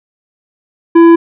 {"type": "tone with tanh clipping", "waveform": "triangle", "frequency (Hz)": 334.8, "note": "E4", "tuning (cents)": 27, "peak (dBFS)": -3, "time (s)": [0.95, 1.16], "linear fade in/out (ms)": 10, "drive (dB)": 14, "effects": []}